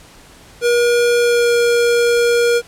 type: tone with pitch glide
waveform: square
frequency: 478.3 to 474.7 Hz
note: A#4 to A#4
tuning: +44 to +31 cents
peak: -12 dBFS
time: 0.61-2.62 s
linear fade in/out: 50 ms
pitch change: -13 cents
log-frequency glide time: 1.19-1.54 s
effects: pink hiss -43 dBFS RMS until 2.67 s + low-pass 11000 Hz 12 dB/octave